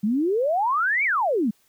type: exponential two-way sweep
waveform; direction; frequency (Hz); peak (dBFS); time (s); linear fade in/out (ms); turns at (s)
sine; up then down; 196.2 to 2351 to 196.2; -19; 0.03-1.51; 10; 1.04
effects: white hiss -63 dBFS RMS until 1.68 s